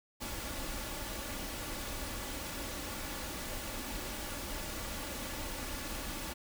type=noise with comb filter; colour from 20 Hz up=pink; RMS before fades=-40 dBFS; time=0.2-6.34 s; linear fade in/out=20 ms; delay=3.5 ms; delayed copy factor=+0.5; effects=none